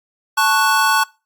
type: chord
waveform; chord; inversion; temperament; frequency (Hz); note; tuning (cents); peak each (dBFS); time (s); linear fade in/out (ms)
square; F# minor; first; equal; 880 / 1108.7 / 1480; A5 / C#6 / F#6; 0 / 0 / 0; -18; 0.37-1.04; 10
effects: noise-tail reverb RT60 0.3 s tail -24 dB re dry + Opus 48 kbps